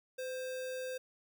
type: tone with sample-and-hold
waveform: sine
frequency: 512 Hz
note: C5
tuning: 38 cents flat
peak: -37 dBFS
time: 0.18-0.98 s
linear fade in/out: 10 ms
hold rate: 2100 Hz
effects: none